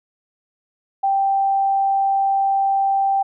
sine tone, 784 Hz, G5, in tune, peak -15 dBFS, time 1.03-3.23 s, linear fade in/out 10 ms, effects none

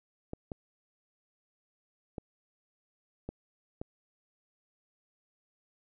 clicks, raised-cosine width 2 ms, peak -24 dBFS, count 5, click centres 0.334 / 0.518 / 2.182 / 3.29 / 3.815 s, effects none

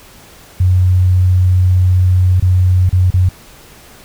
sine tone with dropouts, 91.5 Hz, F#2, 19 cents flat, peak -7 dBFS, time 0.6-3.29 s, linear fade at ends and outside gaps 5 ms, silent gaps 2.4-2.423 / 2.893-2.927 / 3.105-3.139 s, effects pink hiss -40 dBFS RMS until 4.04 s

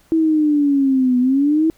sine linear two-way sweep, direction down then up, 326.5 to 246.3 to 326.5 Hz, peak -12 dBFS, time 0.12-1.7 s, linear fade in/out 0 ms, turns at 1.19 s, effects pink hiss -55 dBFS RMS until 1.77 s

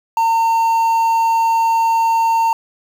triangle tone with quantisation, 910 Hz, A#5, 42 cents flat, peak -10 dBFS, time 0.17-2.53 s, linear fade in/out 2 ms, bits 6, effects none

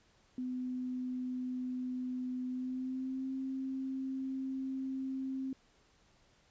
sine tone with pitch glide, 252.9 to 265 Hz, B3 to C4, +41 to +22 cents, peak -35 dBFS, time 0.38-5.53 s, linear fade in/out 2 ms, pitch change +81 cents, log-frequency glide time 2.48-3.33 s, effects pink hiss -68 dBFS RMS until 6.5 s + resampled to 16000 Hz

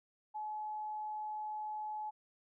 sine tone, 853 Hz, G#5, 46 cents sharp, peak -38 dBFS, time 0.34-2.11 s, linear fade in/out 20 ms, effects none

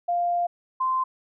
sine tone pair in turn, 698.5 / 1039 Hz, F5 / C6, 0 / -12 cents, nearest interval perfect fifth, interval 688 cents, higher second, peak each -21 dBFS, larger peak neither, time 0.08-0.47 / 0.8-1.04 s, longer first, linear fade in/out 10 ms, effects none

